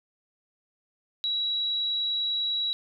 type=tone; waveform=sine; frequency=3890 Hz; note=B7; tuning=27 cents flat; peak=-25 dBFS; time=1.24-2.73 s; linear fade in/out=0 ms; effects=none